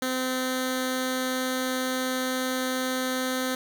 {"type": "tone with notch filter", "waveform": "10% pulse", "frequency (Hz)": 257.3, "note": "C4", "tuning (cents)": -29, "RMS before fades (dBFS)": -28, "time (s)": [0.02, 3.55], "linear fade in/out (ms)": 2, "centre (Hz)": 890, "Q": 1.3, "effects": []}